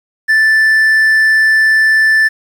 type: tone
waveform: triangle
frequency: 1761 Hz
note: A6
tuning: 1 cent sharp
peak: -5 dBFS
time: 0.28-2.29 s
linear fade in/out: 20 ms
effects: 7-bit